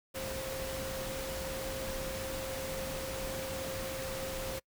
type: tone in noise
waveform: sine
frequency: 530 Hz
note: C5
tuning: 22 cents sharp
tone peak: -39 dBFS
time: 0.14-4.6 s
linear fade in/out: 20 ms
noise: pink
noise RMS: -40 dBFS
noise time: 0.14-4.6 s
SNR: -2 dB
effects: noise-tail reverb RT60 0.1 s tail -26 dB re dry